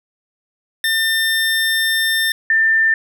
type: tone pair in turn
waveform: 25% pulse / sine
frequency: 1800 / 1790.3 Hz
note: A6 / A6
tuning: +39 / +30 cents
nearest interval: unison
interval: 9 cents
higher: first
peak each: -11 dBFS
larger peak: neither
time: 0.84-2.32 / 2.5-2.94 s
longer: first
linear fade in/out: 2 ms
effects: none